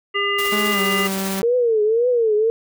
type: harmonic tone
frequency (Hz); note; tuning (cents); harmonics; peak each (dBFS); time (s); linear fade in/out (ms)
402.3; G4; +45; 1 / 3 / 5 / 7; -24 / -24 / -22 / -24; 0.14-1.08; 20
type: noise with tremolo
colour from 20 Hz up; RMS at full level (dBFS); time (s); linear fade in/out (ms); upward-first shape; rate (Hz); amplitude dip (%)
white; -28; 0.38-1.4; 10; sine; 15; 35
type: tone with pitch glide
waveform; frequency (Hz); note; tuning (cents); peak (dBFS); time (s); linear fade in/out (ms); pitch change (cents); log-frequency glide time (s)
sawtooth; 210.6 to 193.12; G#3 to G3; +24 to -26; -18; 0.52-1.42; 5; -150; 0.71-0.8
type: tone with vibrato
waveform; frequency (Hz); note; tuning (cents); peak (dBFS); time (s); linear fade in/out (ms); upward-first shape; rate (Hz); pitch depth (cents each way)
sine; 458.1; A#4; -30; -14; 1.43-2.5; 0; triangle; 1.9; 170
effects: none